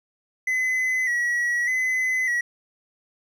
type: tone with vibrato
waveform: triangle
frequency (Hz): 1974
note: B6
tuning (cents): -1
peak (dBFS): -19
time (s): 0.47-2.41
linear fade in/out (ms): 5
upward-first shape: square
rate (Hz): 0.83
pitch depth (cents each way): 46
effects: none